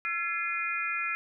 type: tone cluster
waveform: sine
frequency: 1351 / 1695 / 2091 / 2452 Hz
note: E6 / G#6 / C7 / D#7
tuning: +42 / +35 / -2 / -26 cents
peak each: -34 / -38 / -35 / -32 dBFS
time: 0.05-1.15 s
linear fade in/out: 0 ms
effects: none